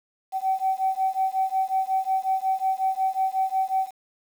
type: beating tone pair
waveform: sine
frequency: 761 / 766.5 Hz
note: F#5 / G5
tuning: +48 / -39 cents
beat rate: 5.5 Hz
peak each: -24 dBFS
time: 0.32-3.91 s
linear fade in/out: 50 ms
effects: tanh soft clip ceiling -14 dBFS + 8-bit